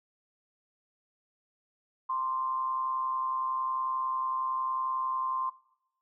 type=tone with amplitude modulation; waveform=sine; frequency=1046.5 Hz; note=C6; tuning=in tune; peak=-26 dBFS; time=2.09-5.5 s; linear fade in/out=10 ms; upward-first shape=sine; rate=131 Hz; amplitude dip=50%; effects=noise-tail reverb RT60 0.8 s tail -20 dB re dry